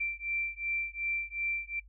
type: beating tone pair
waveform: sine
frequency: 2349 / 2351.7 Hz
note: D7 / D7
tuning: 0 / +2 cents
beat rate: 2.7 Hz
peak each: -35 / -35 dBFS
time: 0-1.8 s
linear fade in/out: 10 ms
effects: noise-tail reverb RT60 0.1 s tail -24 dB re dry + added 50 Hz sine -52 dBFS peak until 1.88 s